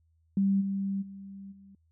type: tone with level steps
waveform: sine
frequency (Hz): 196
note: G3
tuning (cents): 0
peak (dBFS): -22 / -28 / -41 / -50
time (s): 0.37-1.75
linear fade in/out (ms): 2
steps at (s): 0.6 / 1.01 / 1.51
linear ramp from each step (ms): 20
effects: added 81 Hz sine -65 dBFS peak until 1.91 s